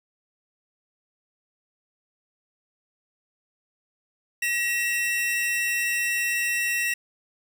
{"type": "tone pair together", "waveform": "45% pulse", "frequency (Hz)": [1910.2, 2698], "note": ["A#6", "E7"], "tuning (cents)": [42, 40], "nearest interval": "tritone", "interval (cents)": 598, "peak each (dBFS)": -26, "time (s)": [4.42, 6.94], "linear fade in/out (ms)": 5, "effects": ["10-bit"]}